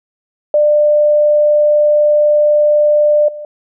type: tone with level steps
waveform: sine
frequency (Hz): 596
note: D5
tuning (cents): +25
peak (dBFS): -7 / -24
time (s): 0.54-3.45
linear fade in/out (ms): 2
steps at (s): 3.28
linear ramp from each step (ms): 5
effects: none